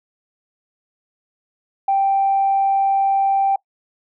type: tone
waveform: sine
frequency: 784 Hz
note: G5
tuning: in tune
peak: -13 dBFS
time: 1.88-3.56 s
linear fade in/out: 5 ms
effects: noise-tail reverb RT60 0.1 s tail -23 dB re dry + tanh soft clip ceiling -9 dBFS